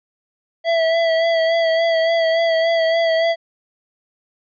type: tone with vibrato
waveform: square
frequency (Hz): 659.3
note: E5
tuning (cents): 0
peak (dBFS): -15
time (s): 0.64-3.36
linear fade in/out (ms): 50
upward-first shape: sine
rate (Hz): 3.5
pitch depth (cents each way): 29
effects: resampled to 11025 Hz